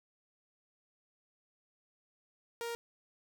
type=tone; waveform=sawtooth; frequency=467.8 Hz; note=A#4; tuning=6 cents sharp; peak=-33 dBFS; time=2.61-2.75 s; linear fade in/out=0 ms; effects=none